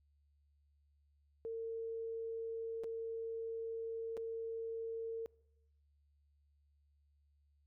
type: tone with dropouts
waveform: sine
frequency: 454.1 Hz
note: A#4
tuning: 45 cents flat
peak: -39 dBFS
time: 1.45-5.26 s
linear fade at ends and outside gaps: 0 ms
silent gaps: 2.836-2.842 / 4.169-4.175 s
effects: noise-tail reverb RT60 0.9 s tail -24 dB re dry + added 72 Hz sine -70 dBFS peak until 7.66 s